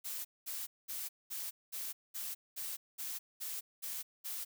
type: noise bursts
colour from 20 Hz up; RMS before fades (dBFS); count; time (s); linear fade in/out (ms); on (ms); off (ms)
blue; -41; 11; 0.04-4.45; 20; 210; 210
effects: none